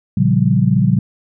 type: chord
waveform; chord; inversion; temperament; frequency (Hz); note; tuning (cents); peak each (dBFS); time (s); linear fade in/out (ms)
sine; G half-diminished seventh; first; just; 117.6 / 141.12 / 176.4 / 196; Bb2 / Db3 / F3 / G3; +16 / +31 / +18 / 0; -16; 0.17-0.99; 5
effects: none